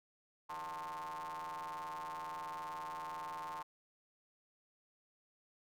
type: ring-modulated tone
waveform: 45% pulse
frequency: 82.3 Hz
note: E2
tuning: 2 cents flat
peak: -39 dBFS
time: 0.49-3.63 s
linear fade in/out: 10 ms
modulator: 977 Hz
effects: none